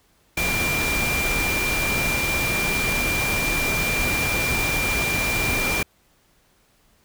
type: tone in noise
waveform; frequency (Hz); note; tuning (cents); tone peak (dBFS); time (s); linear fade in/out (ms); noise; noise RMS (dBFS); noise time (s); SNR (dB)
sine; 2378; D7; +21; -23; 0.37-5.83; 5; pink; -25; 0.37-5.83; -1
effects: pink hiss -61 dBFS RMS until 7.04 s